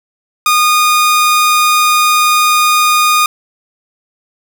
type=tone; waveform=sawtooth; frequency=1227 Hz; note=D#6; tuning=25 cents flat; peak=-4 dBFS; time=0.46-3.26 s; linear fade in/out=2 ms; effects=none